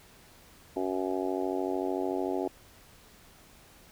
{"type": "harmonic tone", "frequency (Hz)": 93.4, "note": "F#2", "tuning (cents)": 17, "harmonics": [3, 4, 5, 6, 7, 8, 9], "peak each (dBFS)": [-34, -32, -38, -41, -37, -41, -40], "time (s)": [0.76, 2.48], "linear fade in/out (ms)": 5, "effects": ["pink hiss -56 dBFS RMS until 3.91 s"]}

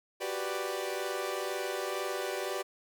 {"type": "chord", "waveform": "sawtooth", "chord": "G major seventh", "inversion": "third", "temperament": "equal", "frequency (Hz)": [370, 392, 493.9, 587.3], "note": ["F#4", "G4", "B4", "D5"], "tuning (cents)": [0, 0, 0, 0], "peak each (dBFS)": [-35, -34, -35, -34], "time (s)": [0.2, 2.63], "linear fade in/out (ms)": 20, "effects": []}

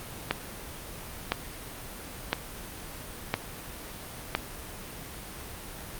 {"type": "click train", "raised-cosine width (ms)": 0.3, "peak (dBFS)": -8, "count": 5, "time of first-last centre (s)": [0.31, 4.35], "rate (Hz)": 0.99, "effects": ["pink hiss -41 dBFS RMS until 5.99 s", "Opus 32 kbps"]}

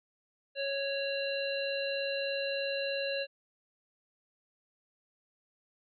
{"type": "harmonic tone with a mistuned harmonic", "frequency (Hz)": 553, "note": "C#5", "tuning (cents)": -4, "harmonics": [1, 3, 5, 7], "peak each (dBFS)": [-33, -41, -38, -39], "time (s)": [0.55, 3.27], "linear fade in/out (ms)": 50, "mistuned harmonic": 7, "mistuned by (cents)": 69, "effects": []}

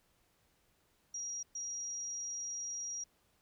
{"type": "tone bursts at uneven times", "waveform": "sine", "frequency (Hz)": 5710, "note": "F8", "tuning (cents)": 37, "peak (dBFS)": -38, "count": 2, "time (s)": [[1.14, 1.43], [1.55, 3.04]], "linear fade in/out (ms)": 5, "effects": ["pink hiss -73 dBFS RMS until 3.41 s"]}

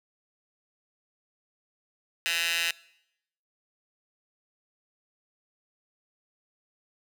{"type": "tone with high-pass filter", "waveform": "15% pulse", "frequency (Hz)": 168.3, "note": "E3", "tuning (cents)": 36, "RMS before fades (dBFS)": -28, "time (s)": [2.26, 2.71], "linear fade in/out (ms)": 0, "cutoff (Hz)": 2400, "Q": 2.5, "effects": ["noise-tail reverb RT60 0.8 s tail -22 dB re dry"]}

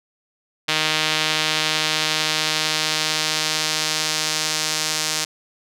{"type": "tone with band-pass filter sweep", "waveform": "sawtooth", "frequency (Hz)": 155.56, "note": "D#3", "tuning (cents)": 0, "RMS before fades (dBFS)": -22, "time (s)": [0.68, 5.25], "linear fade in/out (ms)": 10, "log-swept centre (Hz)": [3400, 5900], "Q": 1.3, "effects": []}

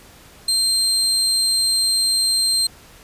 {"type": "tone", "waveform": "30% pulse", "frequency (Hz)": 4167, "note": "C8", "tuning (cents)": -8, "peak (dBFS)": -13, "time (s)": [0.48, 2.67], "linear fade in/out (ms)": 5, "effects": ["pink hiss -46 dBFS RMS until 3.03 s", "resampled to 32000 Hz"]}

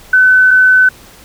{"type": "tone pair in turn", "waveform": "sine", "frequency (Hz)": [1512, 1512], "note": ["F#6", "F#6"], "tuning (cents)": [37, 37], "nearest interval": "unison", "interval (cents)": 0, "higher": "neither", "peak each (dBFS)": -4, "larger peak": "neither", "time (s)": [[0.13, 0.51], [0.51, 0.89]], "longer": "neither", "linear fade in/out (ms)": 5, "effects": ["pink hiss -39 dBFS RMS until 1.24 s"]}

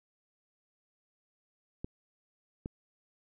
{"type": "clicks", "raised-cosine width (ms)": 3, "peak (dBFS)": -24, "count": 2, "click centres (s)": [1.845, 2.659], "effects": []}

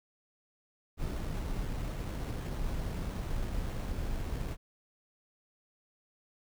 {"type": "noise with sample-and-hold", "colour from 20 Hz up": "brown", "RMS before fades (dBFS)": -35, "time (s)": [0.97, 4.57], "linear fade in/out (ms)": 50, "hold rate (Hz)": 4900, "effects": []}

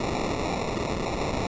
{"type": "noise with sample-and-hold", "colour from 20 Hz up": "violet", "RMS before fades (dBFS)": -28, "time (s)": [0, 1.47], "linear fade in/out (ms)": 5, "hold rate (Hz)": 1575, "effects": ["resampled to 16000 Hz"]}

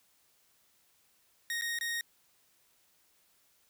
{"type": "tone with dropouts", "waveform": "sawtooth", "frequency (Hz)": 1864.7, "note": "A#6", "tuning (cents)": 0, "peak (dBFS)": -29, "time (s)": [1.5, 2.01], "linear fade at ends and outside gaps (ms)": 1, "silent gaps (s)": [[1.612, 1.62], [1.788, 1.81]], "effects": ["white hiss -69 dBFS RMS until 3.69 s"]}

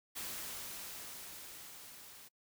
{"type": "noise with level ramp", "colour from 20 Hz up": "white", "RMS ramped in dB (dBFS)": [-42, -55], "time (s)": [0.15, 2.29], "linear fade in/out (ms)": 20, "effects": ["noise-tail reverb RT60 0.1 s tail -26 dB re dry"]}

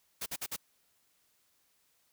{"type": "noise bursts", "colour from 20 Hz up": "white", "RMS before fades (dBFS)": -37, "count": 4, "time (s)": [0.21, 0.565], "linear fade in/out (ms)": 10, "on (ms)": 52, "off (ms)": 49, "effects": ["white hiss -72 dBFS RMS until 2.12 s"]}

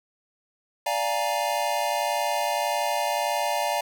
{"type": "chord", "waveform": "square", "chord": "Bb dominant seventh", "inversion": "first", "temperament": "equal", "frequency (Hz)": [587.3, 698.5, 830.6, 932.3], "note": ["D5", "F5", "Ab5", "Bb5"], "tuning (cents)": [0, 0, 0, 0], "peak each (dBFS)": -30, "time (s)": [0.86, 3.81], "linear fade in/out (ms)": 5, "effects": []}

